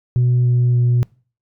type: tone with pitch steps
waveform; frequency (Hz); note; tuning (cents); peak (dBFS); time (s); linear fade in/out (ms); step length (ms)
sine; 123.47 / 122.55 / 121.63; B2 / B2 / B2; 0 / -13 / -26; -10; 0.16-1.03; 0; 290
effects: noise-tail reverb RT60 0.4 s tail -25 dB re dry + tanh soft clip ceiling -10 dBFS